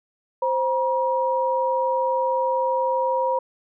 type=tone pair together; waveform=sine; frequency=523.3 / 955.9 Hz; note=C5 / A#5; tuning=0 / +43 cents; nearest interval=minor seventh; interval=1043 cents; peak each=-22 dBFS; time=0.42-3.39 s; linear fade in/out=5 ms; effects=none